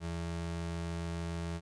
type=ring-modulated tone; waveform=square; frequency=125.1 Hz; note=B2; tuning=23 cents sharp; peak=-33 dBFS; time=0-1.61 s; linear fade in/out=50 ms; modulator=43.4 Hz; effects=resampled to 22050 Hz